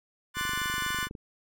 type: chord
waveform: 30% pulse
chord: D dominant seventh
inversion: third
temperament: equal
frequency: 1046.5 / 1174.7 / 1480 / 1760 Hz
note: C6 / D6 / F#6 / A6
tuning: 0 / 0 / 0 / 0 cents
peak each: -33 / -35 / -30 / -32 dBFS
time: 0.34-1.09 s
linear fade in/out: 50 ms
type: click train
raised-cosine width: 3 ms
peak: -28 dBFS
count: 20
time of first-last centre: 0.37-1.152 s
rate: 24.3 Hz
effects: none